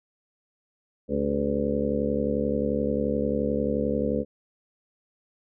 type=harmonic tone with a mistuned harmonic; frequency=71.4 Hz; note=D2; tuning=48 cents flat; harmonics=1 / 2 / 3 / 4 / 5 / 6 / 7 / 8; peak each=-35 / -37 / -28 / -31 / -38 / -31 / -28 / -35 dBFS; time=1.08-4.25 s; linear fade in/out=50 ms; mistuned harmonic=5; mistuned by=+110 cents; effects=none